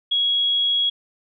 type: tone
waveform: sine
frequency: 3322 Hz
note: G#7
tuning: in tune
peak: -17 dBFS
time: 0.11-0.9 s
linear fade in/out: 10 ms
effects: none